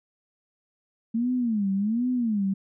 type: tone with vibrato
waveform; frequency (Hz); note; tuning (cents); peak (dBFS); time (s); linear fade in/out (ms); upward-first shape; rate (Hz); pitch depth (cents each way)
sine; 221; A3; +8; -22; 1.14-2.54; 10; sine; 1.3; 230
effects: none